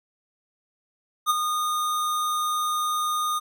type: tone with ADSR envelope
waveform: square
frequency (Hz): 1227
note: D#6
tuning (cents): -25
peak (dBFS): -17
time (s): 1.26-3.4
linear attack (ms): 40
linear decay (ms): 24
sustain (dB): -7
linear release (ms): 24
effects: none